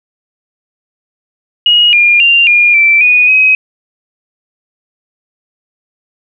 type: tone with pitch steps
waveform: sine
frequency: 2887 / 2412 / 2781 / 2419 / 2336 / 2470 / 2533 Hz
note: F#7 / D7 / F7 / D#7 / D7 / D#7 / D#7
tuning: -43 / +46 / -8 / -49 / -10 / -13 / +30 cents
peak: -4 dBFS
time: 1.66-3.55 s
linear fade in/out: 2 ms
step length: 270 ms
effects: none